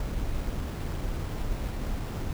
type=noise with sample-and-hold; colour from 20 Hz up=brown; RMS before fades=-31 dBFS; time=0-2.33 s; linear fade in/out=2 ms; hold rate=6300 Hz; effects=none